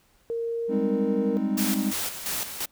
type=tone with pitch glide; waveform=sine; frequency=462.8 to 465.5 Hz; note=A#4 to A#4; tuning=-13 to -2 cents; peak=-26 dBFS; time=0.3-1.37 s; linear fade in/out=0 ms; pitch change=+11 cents; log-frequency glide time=0.43-0.86 s
type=chord; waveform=triangle; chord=Ab major seventh; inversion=third; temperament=equal; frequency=196 / 207.7 / 261.6 / 311.1 Hz; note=G3 / Ab3 / C4 / Eb4; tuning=0 / 0 / 0 / 0 cents; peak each=-28 / -25 / -27 / -29 dBFS; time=0.68-1.94 s; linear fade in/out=50 ms
type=noise with tremolo; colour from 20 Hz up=white; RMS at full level=-29 dBFS; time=1.57-2.66 s; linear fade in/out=10 ms; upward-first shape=square; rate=2.9 Hz; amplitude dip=60%
effects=pink hiss -63 dBFS RMS until 2.71 s